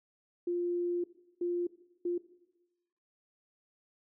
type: tone bursts at uneven times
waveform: sine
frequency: 350 Hz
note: F4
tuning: 4 cents sharp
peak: -29 dBFS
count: 3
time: 0.47-1.04 / 1.41-1.67 / 2.05-2.18 s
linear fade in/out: 5 ms
effects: noise-tail reverb RT60 1.0 s tail -17 dB re dry